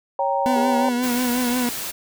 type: chord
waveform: sine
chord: G diminished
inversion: second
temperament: equal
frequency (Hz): 554.4 / 784 / 932.3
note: Db5 / G5 / Bb5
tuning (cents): 0 / 0 / 0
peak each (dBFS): -23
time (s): 0.19-0.89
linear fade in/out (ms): 2
type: tone with vibrato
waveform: 40% pulse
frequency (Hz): 246.9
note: B3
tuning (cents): 0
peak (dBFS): -19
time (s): 0.46-1.69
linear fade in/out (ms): 0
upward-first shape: triangle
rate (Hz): 5.6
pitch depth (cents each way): 53
type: tone with exponential decay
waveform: sine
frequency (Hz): 407.8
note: G#4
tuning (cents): -32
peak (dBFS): -28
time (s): 0.56-1.76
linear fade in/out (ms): 2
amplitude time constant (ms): 260
type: noise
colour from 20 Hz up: white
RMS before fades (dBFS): -29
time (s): 1.02-1.92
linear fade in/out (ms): 20
effects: none